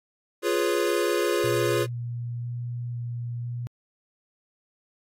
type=chord; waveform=square; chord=C# dominant seventh; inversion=first; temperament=equal; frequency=349.2 / 415.3 / 493.9 / 554.4 Hz; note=E#4 / G#4 / B4 / C#5; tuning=0 / 0 / 0 / 0 cents; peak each=-27 / -27 / -30 / -31 dBFS; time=0.42-1.87 s; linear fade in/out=50 ms
type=tone with vibrato; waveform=sine; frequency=120 Hz; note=B2; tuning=49 cents flat; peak=-29 dBFS; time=1.44-3.67 s; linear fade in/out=0 ms; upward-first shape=square; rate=1 Hz; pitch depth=8 cents each way
effects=AAC 48 kbps